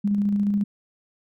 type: tone with tremolo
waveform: sine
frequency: 203.4 Hz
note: G#3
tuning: 36 cents flat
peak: -18 dBFS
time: 0.04-0.64 s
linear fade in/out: 10 ms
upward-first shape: square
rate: 14 Hz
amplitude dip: 25%
effects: none